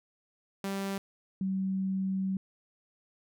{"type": "tone pair in turn", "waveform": ["sawtooth", "sine"], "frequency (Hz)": [196, 190.97], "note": ["G3", "G3"], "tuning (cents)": [0, -45], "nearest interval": "unison", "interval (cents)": 45, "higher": "first", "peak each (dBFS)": -28, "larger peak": "neither", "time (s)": [[0.64, 0.98], [1.41, 2.37]], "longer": "second", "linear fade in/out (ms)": 2, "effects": []}